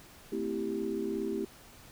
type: chord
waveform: sine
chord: A minor seventh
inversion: none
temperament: equal with one note detuned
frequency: 224.9 / 261.6 / 329.6 / 392 Hz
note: A3 / C4 / E4 / G4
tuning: +38 / 0 / 0 / 0 cents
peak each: -37 / -39 / -36 / -34 dBFS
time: 0.32-1.45 s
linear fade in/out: 5 ms
effects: tanh soft clip ceiling -20 dBFS + pink hiss -54 dBFS RMS until 1.91 s